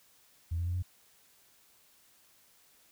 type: tone with pitch steps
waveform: sine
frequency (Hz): 83.9 / 86.01 / 88.17 / 90.39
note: E2 / F2 / F2 / F#2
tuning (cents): +31 / -26 / +17 / -40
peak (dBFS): -29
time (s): 0.51-0.826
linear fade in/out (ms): 10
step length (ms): 79
effects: tanh soft clip ceiling -25 dBFS + white hiss -64 dBFS RMS until 2.91 s